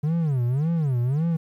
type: tone with vibrato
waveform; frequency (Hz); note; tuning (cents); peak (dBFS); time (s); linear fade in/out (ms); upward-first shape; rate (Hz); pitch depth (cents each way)
triangle; 142.4; C#3; +47; -18; 0.03-1.37; 10; sine; 1.8; 300
effects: 10-bit